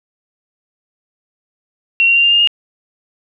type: tone with pitch steps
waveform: sine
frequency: 2735 / 2756 / 2776 / 2797 / 2818 / 2840 Hz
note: F7 / F7 / F7 / F7 / F7 / F7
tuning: -37 / -24 / -11 / +2 / +15 / +28 cents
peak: -8 dBFS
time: 2-2.474 s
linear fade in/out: 0 ms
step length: 79 ms
effects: none